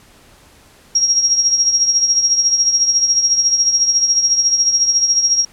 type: tone with tremolo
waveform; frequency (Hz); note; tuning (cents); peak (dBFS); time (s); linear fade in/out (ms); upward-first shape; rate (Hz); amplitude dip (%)
sine; 5610; F8; +7; -8; 0.95-5.45; 5; triangle; 14; 70
effects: pink hiss -47 dBFS RMS until 5.52 s + low-pass 12000 Hz 12 dB/octave